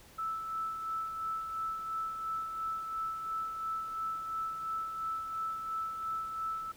sine tone with tremolo, 1315 Hz, E6, 5 cents flat, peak -32 dBFS, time 0.18-6.72 s, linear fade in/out 10 ms, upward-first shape sine, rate 2.9 Hz, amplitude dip 45%, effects pink hiss -57 dBFS RMS until 6.76 s

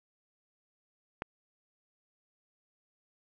click, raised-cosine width 0.5 ms, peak -19 dBFS, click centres 1.221 s, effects none

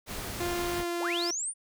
pink noise, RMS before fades -37 dBFS, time 0.06-0.85 s, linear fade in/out 50 ms
sawtooth tone with pitch glide, 349.2 to 345.2 Hz, F4 to F4, 0 to -20 cents, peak -26 dBFS, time 0.4-1.31 s, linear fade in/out 5 ms, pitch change -20 cents, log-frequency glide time 0.81-0.88 s
sine linear sweep, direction up, 185 to 9580 Hz, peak -30 dBFS, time 0.99-1.54 s, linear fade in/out 50 ms
effects none

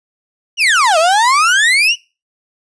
35% pulse exponential two-way sweep, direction down then up, 3000 to 620 to 3000 Hz, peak -7 dBFS, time 0.57-1.96 s, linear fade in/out 50 ms, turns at 0.98 s, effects noise-tail reverb RT60 0.3 s tail -23 dB re dry + resampled to 22050 Hz

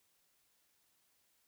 silence, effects white hiss -75 dBFS RMS until 1.47 s

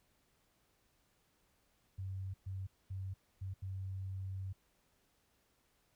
sine tone bursts at uneven times, 95.4 Hz, G2, 47 cents flat, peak -39 dBFS, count 5, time 1.98-2.34 / 2.46-2.67 / 2.9-3.14 / 3.41-3.54 / 3.62-4.53 s, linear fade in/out 10 ms, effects pink hiss -75 dBFS RMS until 5.95 s

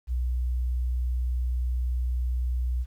sine tone, 61.74 Hz, B1, in tune, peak -23 dBFS, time 0.07-2.86 s, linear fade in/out 50 ms, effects tanh soft clip ceiling -20 dBFS + 10-bit

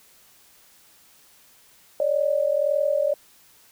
sine tone pair together, 560 / 601.8 Hz, C#5 / D5, +18 / +42 cents, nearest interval minor second, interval 124 cents, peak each -22 dBFS, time 2-3.14 s, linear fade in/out 2 ms, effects white hiss -55 dBFS RMS until 3.71 s

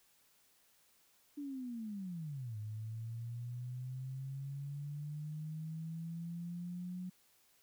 sine linear two-way sweep, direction down then up, 293.7 to 105.5 to 183.2 Hz, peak -40 dBFS, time 1.37-7.1 s, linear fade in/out 10 ms, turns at 2.57 s, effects white hiss -70 dBFS RMS until 7.62 s

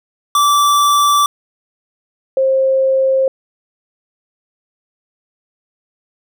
square / sine tone pair in turn, 1163 / 531.1 Hz, D6 / C5, -17 / +26 cents, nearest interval octave + major second, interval 1357 cents, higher first, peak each -10 dBFS, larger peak neither, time 0.35-1.26 / 2.37-3.28 s, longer neither, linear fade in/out 2 ms, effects none

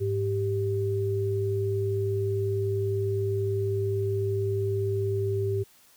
sine tone pair together, 103.83 / 391.7 Hz, G#2 / G4, 0 / -1 cents, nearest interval octave + major seventh, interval 2299 cents, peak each -27 dBFS, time 0-5.64 s, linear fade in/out 20 ms, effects white hiss -58 dBFS RMS until 5.96 s

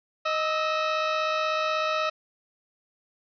sawtooth tone pair together, 623 / 1302.3 Hz, D#5 / E6, +2 / -21 cents, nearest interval octave + minor second, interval 1277 cents, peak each -23 dBFS, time 0.25-2.1 s, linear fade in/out 10 ms, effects resampled to 11025 Hz + 9-bit

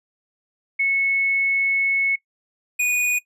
sine / square tone pair in turn, 2199 / 2468 Hz, C#7 / D#7, -14 / -15 cents, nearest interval major second, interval 199 cents, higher second, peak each -17 / -18 dBFS, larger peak first, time 0.79-2.16 / 2.79-3.19 s, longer first, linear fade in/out 10 ms, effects noise-tail reverb RT60 0.1 s tail -21 dB re dry + resampled to 32000 Hz

